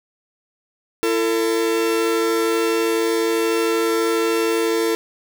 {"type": "tone pair together", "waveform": "45% pulse", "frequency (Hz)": [336.6, 449], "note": ["E4", "A4"], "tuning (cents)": [36, 35], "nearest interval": "perfect fourth", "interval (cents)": 499, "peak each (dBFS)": [-21, -19], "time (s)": [1.03, 4.95], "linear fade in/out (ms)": 0, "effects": []}